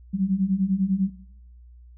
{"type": "beating tone pair", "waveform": "sine", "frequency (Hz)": [185, 195], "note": ["F#3", "G3"], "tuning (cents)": [0, -9], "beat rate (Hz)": 10, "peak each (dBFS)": [-24, -23], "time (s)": [0.13, 1.1], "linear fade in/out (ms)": 20, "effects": ["noise-tail reverb RT60 0.8 s tail -19 dB re dry", "added 60 Hz sine -45 dBFS peak until 1.97 s"]}